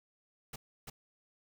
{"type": "noise with echo", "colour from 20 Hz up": "pink", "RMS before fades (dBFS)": -44, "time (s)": [0.53, 0.56], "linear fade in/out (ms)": 5, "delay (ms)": 340, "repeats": 1, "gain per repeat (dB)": -2, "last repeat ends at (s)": 0.9, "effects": []}